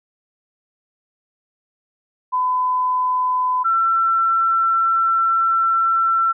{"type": "tone pair in turn", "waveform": "sine", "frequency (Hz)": [1008, 1345.5], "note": ["B5", "E6"], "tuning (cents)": [35, 35], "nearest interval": "perfect fourth", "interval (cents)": 500, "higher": "second", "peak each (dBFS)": [-16, -14], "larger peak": "second", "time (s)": [[2.32, 3.64], [3.64, 6.33]], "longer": "second", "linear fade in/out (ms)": 20, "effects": []}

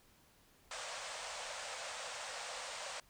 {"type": "band-pass noise", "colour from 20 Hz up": "pink", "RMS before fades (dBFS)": -45, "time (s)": [0.71, 3], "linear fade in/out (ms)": 2, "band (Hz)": [490, 9000], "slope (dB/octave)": 96, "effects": ["pink hiss -67 dBFS RMS until 3.09 s"]}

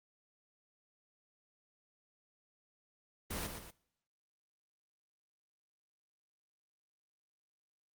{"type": "noise with echo", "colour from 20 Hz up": "pink", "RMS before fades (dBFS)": -39, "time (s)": [3.3, 3.47], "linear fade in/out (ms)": 10, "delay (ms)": 120, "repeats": 2, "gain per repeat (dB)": -6, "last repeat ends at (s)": 3.71, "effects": ["noise-tail reverb RT60 0.7 s tail -22 dB re dry", "Opus 24 kbps"]}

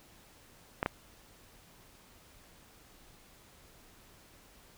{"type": "clicks", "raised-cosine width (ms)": 0.5, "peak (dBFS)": -14, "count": 2, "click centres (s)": [0.829, 0.861], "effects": ["pink hiss -59 dBFS RMS until 4.77 s"]}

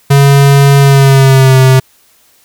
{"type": "tone with pitch glide", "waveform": "square", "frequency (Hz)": [139.7, 131.1], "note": ["C#3", "C3"], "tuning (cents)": [14, 4], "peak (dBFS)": -3, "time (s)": [0.1, 1.8], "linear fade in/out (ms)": 10, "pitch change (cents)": -110, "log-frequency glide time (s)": [0.79, 1.58], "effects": ["white hiss -48 dBFS RMS until 2.44 s"]}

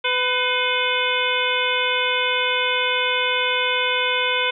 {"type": "harmonic tone with a mistuned harmonic", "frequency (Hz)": 501, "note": "B4", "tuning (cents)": 25, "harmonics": [1, 2, 3, 4, 5, 6, 7], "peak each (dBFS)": [-26, -26, -26, -26, -26, -26, -26], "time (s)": [0.04, 4.51], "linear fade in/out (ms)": 10, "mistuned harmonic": 4, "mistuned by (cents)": 120, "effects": []}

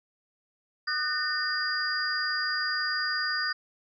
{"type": "tone cluster", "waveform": "sine", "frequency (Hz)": [1219, 1497, 1818, 4829], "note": ["D#6", "F#6", "A#6", "D8"], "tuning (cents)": [-36, 20, -44, 47], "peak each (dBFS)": [-35, -31, -32, -31], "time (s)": [0.87, 3.53], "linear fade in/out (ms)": 10, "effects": []}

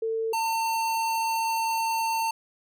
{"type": "tone pair in turn", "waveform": ["sine", "square"], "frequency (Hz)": [448.2, 902.4], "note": ["A4", "A5"], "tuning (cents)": [32, 44], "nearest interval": "octave", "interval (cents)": 1212, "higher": "second", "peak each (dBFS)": -25, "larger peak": "neither", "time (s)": [[0.02, 0.33], [0.33, 2.31]], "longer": "second", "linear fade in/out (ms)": 5, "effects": []}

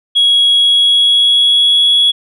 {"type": "tone with pitch glide", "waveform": "sine", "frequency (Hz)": [3322, 3357], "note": ["G#7", "G#7"], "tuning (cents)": [0, 18], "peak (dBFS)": -5, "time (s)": [0.15, 2.12], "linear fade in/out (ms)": 20, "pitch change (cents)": 18, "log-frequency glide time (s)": [0.5, 1.89], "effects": ["tanh soft clip ceiling -4 dBFS"]}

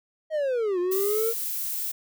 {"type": "linear two-way sweep", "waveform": "triangle", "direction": "down then up", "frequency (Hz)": [641, 349.2, 466.1], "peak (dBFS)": -21, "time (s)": [0.3, 1.34], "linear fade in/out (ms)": 50, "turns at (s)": 0.79}
{"type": "noise", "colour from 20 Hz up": "violet", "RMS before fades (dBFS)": -30, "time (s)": [0.91, 1.92], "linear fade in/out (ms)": 10}
{"effects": []}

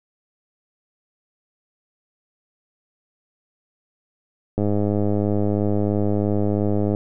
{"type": "click train", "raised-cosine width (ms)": 2, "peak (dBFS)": -9, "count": 245, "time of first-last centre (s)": [4.58, 6.949], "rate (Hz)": 103, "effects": []}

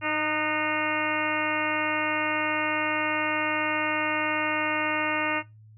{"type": "harmonic tone with a mistuned harmonic", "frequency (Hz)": 307.2, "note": "D#4", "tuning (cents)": -22, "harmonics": [1, 2, 3, 4, 5, 6, 7, 8, 9], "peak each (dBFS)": [-33, -33, -33, -33, -33, -33, -33, -33, -33], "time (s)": [0.01, 5.43], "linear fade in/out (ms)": 50, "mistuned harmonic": 5, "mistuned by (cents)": -49, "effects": ["noise-tail reverb RT60 0.2 s tail -17 dB re dry", "added 108 Hz sine -48 dBFS peak until 5.77 s"]}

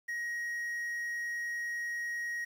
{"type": "tone with quantisation", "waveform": "triangle", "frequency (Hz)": 1889, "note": "A#6", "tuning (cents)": 22, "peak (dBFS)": -32, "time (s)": [0.08, 2.45], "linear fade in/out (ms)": 10, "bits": 10, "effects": []}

